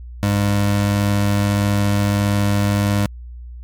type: tone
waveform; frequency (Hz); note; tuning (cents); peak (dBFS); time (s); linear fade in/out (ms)
25% pulse; 101.6; G#2; -38; -11; 0.23-3.06; 0
effects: added 60 Hz sine -31 dBFS peak until 3.63 s + MP3 96 kbps